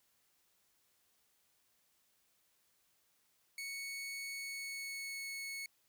sawtooth tone with pitch glide, 2217 to 2203 Hz, C#7 to C#7, 0 to -11 cents, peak -38 dBFS, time 3.58-5.66 s, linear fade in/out 2 ms, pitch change -11 cents, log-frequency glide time 4.32-5.26 s, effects white hiss -75 dBFS RMS until 5.88 s

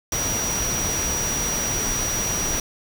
sine tone in noise, 5790 Hz, F#8, 38 cents flat, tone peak -24 dBFS, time 0.12-2.6 s, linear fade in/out 2 ms, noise pink, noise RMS -27 dBFS, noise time 0.12-2.6 s, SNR 0 dB, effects none

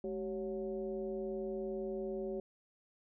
sine tone with frequency modulation, 383.3 Hz, G4, 39 cents flat, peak -36 dBFS, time 0.04-2.4 s, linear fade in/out 2 ms, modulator 171 Hz, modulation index 0.98, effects none

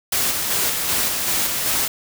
white noise with tremolo, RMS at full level -20 dBFS, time 0.12-1.88 s, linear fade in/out 5 ms, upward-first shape square, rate 2.6 Hz, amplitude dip 30%, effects none

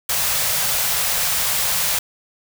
white band-stop noise, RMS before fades -20 dBFS, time 0.09-1.99 s, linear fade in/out 5 ms, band 190 to 470 Hz, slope 48 dB/octave, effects none

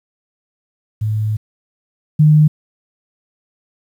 sine tone pair in turn, 107.7 / 152.31 Hz, A2 / D#3, -37 / -37 cents, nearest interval tritone, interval 600 cents, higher second, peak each -15 / -6 dBFS, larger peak second, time 1.01-1.37 / 2.19-2.48 s, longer first, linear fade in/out 10 ms, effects 8-bit

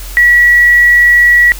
sine tone, 1933 Hz, B6, 38 cents flat, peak -3 dBFS, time 0.17-1.52 s, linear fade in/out 0 ms, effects added 45 Hz sine -23 dBFS peak until 1.59 s + white hiss -30 dBFS RMS until 1.59 s

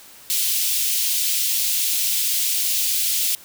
white high-pass noise, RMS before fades -21 dBFS, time 0.3-3.35 s, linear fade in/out 0 ms, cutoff 2700 Hz, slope 24 dB/octave, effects white hiss -45 dBFS RMS until 3.44 s

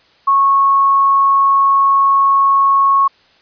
sine tone, 1100 Hz, C#6, 14 cents flat, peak -8 dBFS, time 0.27-3.08 s, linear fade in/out 10 ms, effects white hiss -51 dBFS RMS until 3.41 s + resampled to 11025 Hz

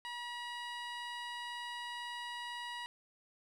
15% pulse tone with low-pass filter, 962 Hz, B5, 46 cents flat, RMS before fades -43 dBFS, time 0.05-2.86 s, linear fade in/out 0 ms, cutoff 7300 Hz, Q 0.5, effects 11-bit

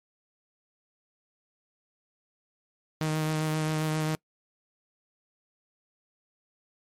sawtooth tone with vibrato, 155.8 Hz, D#3, 3 cents sharp, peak -22 dBFS, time 3.01-4.15 s, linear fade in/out 0 ms, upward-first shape sine, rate 7.5 Hz, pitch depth 14 cents each way, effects noise-tail reverb RT60 0.1 s tail -25 dB re dry + MP3 64 kbps

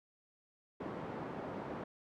pink band-pass noise, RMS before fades -43 dBFS, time 0.8-1.84 s, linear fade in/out 5 ms, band 180 to 1000 Hz, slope 12 dB/octave, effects none

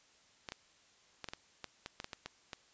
clicks, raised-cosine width 0.2 ms, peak -24 dBFS, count 12, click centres 0.488 / 0.521 / 1.243 / 1.287 / 1.335 / 1.643 / 1.861 / 2.001 / 2.044 / 2.132 / 2.26 / 2.532 s, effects white hiss -66 dBFS RMS until 2.73 s + resampled to 16000 Hz

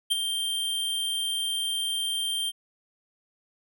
square tone with ADSR envelope, 3164 Hz, G7, 15 cents sharp, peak -20 dBFS, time 0.1-2.52 s, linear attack 18 ms, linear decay 22 ms, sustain -7 dB, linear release 34 ms, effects none

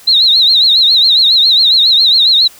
sine tone with vibrato, 3951 Hz, B7, in tune, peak -5 dBFS, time 0.07-2.48 s, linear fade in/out 10 ms, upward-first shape triangle, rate 7.3 Hz, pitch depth 160 cents each way, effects white hiss -39 dBFS RMS until 2.59 s

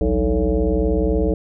sine tone with frequency modulation, 192.7 Hz, G3, 29 cents flat, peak -15 dBFS, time 0.01-1.34 s, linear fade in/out 2 ms, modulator 123 Hz, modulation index 2.8, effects none

